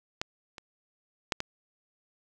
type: clicks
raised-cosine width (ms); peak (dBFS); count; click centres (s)
0.2; -13 / -25 / -9 / -14; 4; 0.215 / 0.582 / 1.322 / 1.404
effects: none